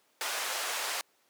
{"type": "band-pass noise", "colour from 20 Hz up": "pink", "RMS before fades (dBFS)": -34, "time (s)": [0.21, 1.01], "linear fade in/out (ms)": 0, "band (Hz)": [710, 12000], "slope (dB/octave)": 12, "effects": ["pink hiss -68 dBFS RMS until 1.29 s", "high-pass 400 Hz 12 dB/octave"]}